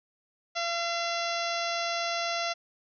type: harmonic tone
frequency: 682 Hz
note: F5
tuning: 41 cents flat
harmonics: 1 / 2 / 3 / 4 / 5 / 6 / 7 / 8 / 9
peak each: -32 / -35 / -37 / -38 / -39 / -40 / -40 / -41 / -42 dBFS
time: 0.55-2.54 s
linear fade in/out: 20 ms
effects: none